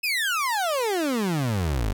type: exponential sweep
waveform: 30% pulse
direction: down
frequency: 2637 to 46.09 Hz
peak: -20 dBFS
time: 0.03-1.93 s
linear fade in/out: 10 ms
effects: none